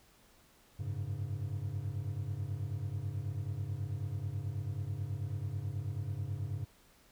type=chord; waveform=triangle; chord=F# suspended second; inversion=none; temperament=equal with one note detuned; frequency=94.61 / 103.83 / 138.59 Hz; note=F#2 / G#2 / C#3; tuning=+39 / 0 / 0 cents; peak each=-38 / -36 / -39 dBFS; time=0.79-6.65 s; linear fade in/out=10 ms; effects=pink hiss -64 dBFS RMS until 7.11 s